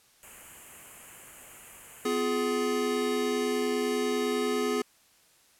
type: band-stop noise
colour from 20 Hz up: white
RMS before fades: -47 dBFS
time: 0.23-2.21 s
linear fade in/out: 0 ms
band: 3100 to 6600 Hz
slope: 96 dB/octave
type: chord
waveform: square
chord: F diminished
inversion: second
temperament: just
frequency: 251.4 / 349.2 / 419.1 Hz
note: Cb4 / F4 / Ab4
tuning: +31 / 0 / +16 cents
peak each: -32 / -35 / -29 dBFS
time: 2.05-4.82 s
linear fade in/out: 5 ms
effects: white hiss -62 dBFS RMS until 5.59 s + low-pass 12000 Hz 12 dB/octave